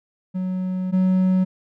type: tone pair in turn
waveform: triangle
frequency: 185 / 186.07 Hz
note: F#3 / F#3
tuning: 0 / +10 cents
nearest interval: unison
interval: 10 cents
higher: second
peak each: -20 / -13 dBFS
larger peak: second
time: 0.34-0.92 / 0.92-1.45 s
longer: first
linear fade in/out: 20 ms
effects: none